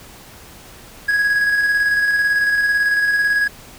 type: tone with tremolo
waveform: triangle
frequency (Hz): 1661.2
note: G#6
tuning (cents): 0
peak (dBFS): -11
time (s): 1.08-3.48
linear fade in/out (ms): 10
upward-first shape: square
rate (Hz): 18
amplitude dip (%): 30
effects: pink hiss -41 dBFS RMS until 3.78 s